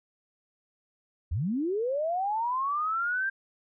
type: linear sweep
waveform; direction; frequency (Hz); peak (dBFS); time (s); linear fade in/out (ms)
sine; up; 65.41 to 1600; -26; 1.31-3.3; 10
effects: none